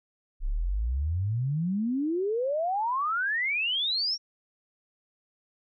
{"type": "exponential sweep", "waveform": "sine", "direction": "up", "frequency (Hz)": [30.87, 5680], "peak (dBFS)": -25, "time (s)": [0.4, 4.18], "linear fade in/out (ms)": 50, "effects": []}